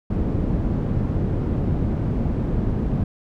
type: low-pass noise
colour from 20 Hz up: white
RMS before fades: -22 dBFS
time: 0.1-3.04 s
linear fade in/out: 5 ms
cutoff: 190 Hz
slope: 12 dB/octave
effects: none